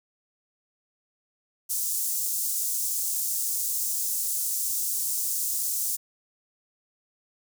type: high-pass noise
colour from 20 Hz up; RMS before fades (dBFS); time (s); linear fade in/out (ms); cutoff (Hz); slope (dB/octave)
pink; -28; 1.69-5.97; 20; 6800; 24
effects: none